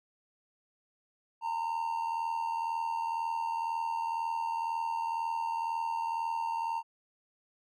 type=tone with amplitude modulation; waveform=triangle; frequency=917 Hz; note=A#5; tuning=29 cents flat; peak=-26 dBFS; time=1.41-6.83 s; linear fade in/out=50 ms; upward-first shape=sine; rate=82 Hz; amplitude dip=60%; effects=none